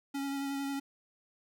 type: tone with vibrato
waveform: square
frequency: 277.2 Hz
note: C#4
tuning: in tune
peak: -34 dBFS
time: 0.14-0.8 s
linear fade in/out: 10 ms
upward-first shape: sine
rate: 11 Hz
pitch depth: 16 cents each way
effects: 12-bit